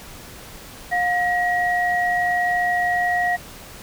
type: tone pair together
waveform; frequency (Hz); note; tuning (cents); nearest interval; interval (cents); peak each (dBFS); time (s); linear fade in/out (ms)
sine; 713.2 / 1904; F5 / A#6; +36 / +36; octave + perfect fourth; 1700; -20 / -21; 0.91-3.37; 20
effects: pink hiss -40 dBFS RMS until 3.82 s